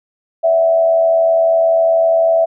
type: tone with frequency modulation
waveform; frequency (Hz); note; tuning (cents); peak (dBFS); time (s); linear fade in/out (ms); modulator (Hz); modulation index
sine; 659.3; E5; 0; -9; 0.43-2.46; 20; 88; 0.39
effects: none